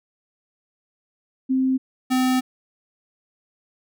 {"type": "tone pair in turn", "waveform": ["sine", "square"], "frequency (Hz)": [261.6, 256.5], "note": ["C4", "C4"], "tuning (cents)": [0, -34], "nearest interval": "unison", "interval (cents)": 34, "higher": "first", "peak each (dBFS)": [-17, -18], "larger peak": "first", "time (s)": [[1.49, 1.78], [2.1, 2.41]], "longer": "second", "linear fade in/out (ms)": 20, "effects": []}